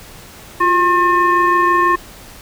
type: tone with frequency modulation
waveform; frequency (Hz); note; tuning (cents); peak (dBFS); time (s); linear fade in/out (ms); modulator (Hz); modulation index
sine; 1073; C6; +43; -10; 0.6-1.96; 10; 724; 0.87
effects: pink hiss -38 dBFS RMS until 2.41 s